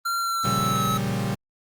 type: tone with pitch glide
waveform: square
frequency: 1375 to 1290.4 Hz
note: F6 to E6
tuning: -27 to -37 cents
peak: -24 dBFS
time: 0.05-0.98 s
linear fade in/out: 10 ms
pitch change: -110 cents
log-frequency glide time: 0.19-0.86 s
type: chord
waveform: 40% pulse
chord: G half-diminished seventh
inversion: first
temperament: equal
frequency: 116.54 / 138.59 / 174.61 / 196 Hz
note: Bb2 / Db3 / F3 / G3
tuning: 0 / 0 / 0 / 0 cents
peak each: -28 / -29 / -33 / -27 dBFS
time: 0.44-1.35 s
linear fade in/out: 10 ms
effects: Opus 32 kbps